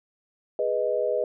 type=chord; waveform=sine; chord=G# minor; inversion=none; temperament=equal; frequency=415.3 / 493.9 / 622.3 Hz; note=G#4 / B4 / D#5; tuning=0 / 0 / 0 cents; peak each=-29 / -26 / -26 dBFS; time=0.59-1.24 s; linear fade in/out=2 ms; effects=none